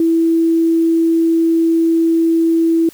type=tone; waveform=sine; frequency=329.6 Hz; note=E4; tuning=in tune; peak=-10 dBFS; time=0-2.89 s; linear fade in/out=2 ms; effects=white hiss -43 dBFS RMS until 2.93 s